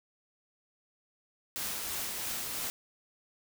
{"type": "noise with tremolo", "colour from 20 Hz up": "white", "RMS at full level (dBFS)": -35, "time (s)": [1.56, 2.7], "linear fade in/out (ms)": 0, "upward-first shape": "triangle", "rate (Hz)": 3, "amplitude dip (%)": 30, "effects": []}